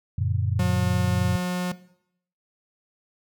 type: chord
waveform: sine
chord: Gb augmented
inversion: none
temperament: just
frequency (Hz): 92.5 / 115.62 / 144.53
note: Gb2 / Bb2 / D3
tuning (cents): 0 / -14 / -27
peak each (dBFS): -24 / -26 / -30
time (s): 0.18-1.36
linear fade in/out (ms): 5
type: tone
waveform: 45% pulse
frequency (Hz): 180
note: F#3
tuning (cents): -47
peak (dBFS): -23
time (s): 0.59-1.72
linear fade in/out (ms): 5
effects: noise-tail reverb RT60 0.7 s tail -18 dB re dry